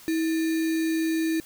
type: tone with sample-and-hold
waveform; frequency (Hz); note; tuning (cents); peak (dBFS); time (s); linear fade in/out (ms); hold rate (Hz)
sine; 322.8; E4; -36; -22; 0.08-1.4; 0; 2100
effects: white hiss -49 dBFS RMS until 1.45 s